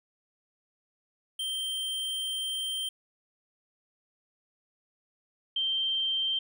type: tone pair in turn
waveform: square / sine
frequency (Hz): 3141 / 3141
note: G7 / G7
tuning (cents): +3 / +3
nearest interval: unison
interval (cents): 0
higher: neither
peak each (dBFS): -31 / -26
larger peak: second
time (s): 1.39-2.89 / 5.56-6.39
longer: first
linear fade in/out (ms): 5
effects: none